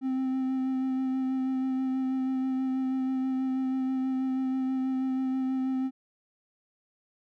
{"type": "tone with vibrato", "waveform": "triangle", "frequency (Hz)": 261.6, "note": "C4", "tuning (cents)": 0, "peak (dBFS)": -24, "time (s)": [0.01, 5.91], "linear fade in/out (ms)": 50, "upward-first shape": "sine", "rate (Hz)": 6.2, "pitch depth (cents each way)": 14, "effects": []}